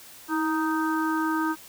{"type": "harmonic tone with a mistuned harmonic", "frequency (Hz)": 311.1, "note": "D#4", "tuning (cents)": 0, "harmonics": [1, 3, 4, 5], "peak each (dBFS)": [-25, -30, -31, -32], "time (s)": [0.28, 1.56], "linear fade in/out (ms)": 50, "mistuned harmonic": 1, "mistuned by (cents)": 44, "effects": ["white hiss -47 dBFS RMS until 1.68 s"]}